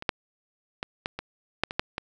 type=clicks; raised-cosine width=0.3 ms; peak=-20 / -6 / -14 / -12 / -17 / -6 / -17 / -7 / -14 dBFS; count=9; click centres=0.024 / 0.092 / 0.829 / 1.059 / 1.19 / 1.636 / 1.709 / 1.795 / 1.981 s; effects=none